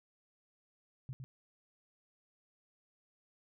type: tone with echo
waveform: sine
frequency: 130.6 Hz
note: C3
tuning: 3 cents flat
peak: -39 dBFS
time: 1.09-1.13 s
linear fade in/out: 0 ms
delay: 110 ms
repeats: 1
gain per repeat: -4 dB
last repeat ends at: 1.24 s
effects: none